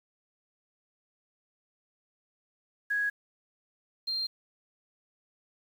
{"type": "tone pair in turn", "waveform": "sine", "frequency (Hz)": [1661.2, 4186], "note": ["G#6", "C8"], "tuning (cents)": [0, 0], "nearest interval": "octave + major third", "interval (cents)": 1600, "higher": "second", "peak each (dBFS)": [-26, -29], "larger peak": "first", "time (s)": [[2.9, 3.1], [4.07, 4.27]], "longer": "neither", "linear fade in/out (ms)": 10, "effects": ["9-bit"]}